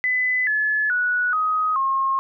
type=tone with pitch steps; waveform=sine; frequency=2007 / 1717.2 / 1469.2 / 1257 / 1075.5 Hz; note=B6 / A6 / F#6 / D#6 / C6; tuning=+27 / -43 / -13 / +17 / +47 cents; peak=-18 dBFS; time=0.04-2.19 s; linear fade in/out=0 ms; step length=430 ms; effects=none